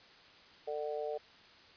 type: harmonic tone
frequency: 149.3 Hz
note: D3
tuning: 29 cents sharp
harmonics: 3 / 4 / 5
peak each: -38 / -39 / -43 dBFS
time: 0.67-1.18 s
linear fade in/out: 10 ms
effects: white hiss -58 dBFS RMS until 1.76 s + resampled to 11025 Hz